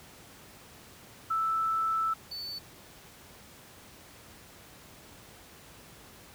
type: tone pair in turn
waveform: sine / triangle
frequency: 1318.5 / 4495 Hz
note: E6 / C#8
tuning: 0 / +23 cents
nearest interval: octave + major sixth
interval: 2123 cents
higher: second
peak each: -26 / -35 dBFS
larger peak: first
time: 1.3-2.14 / 2.31-2.59 s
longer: first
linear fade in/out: 10 ms
effects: pink hiss -52 dBFS RMS until 6.34 s + high-pass 60 Hz 12 dB/octave